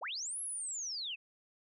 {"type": "linear two-way sweep", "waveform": "sine", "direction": "up then down", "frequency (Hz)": [370, 11210, 2473], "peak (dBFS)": -37, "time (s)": [0.01, 1.16], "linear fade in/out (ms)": 20, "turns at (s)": 0.41, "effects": []}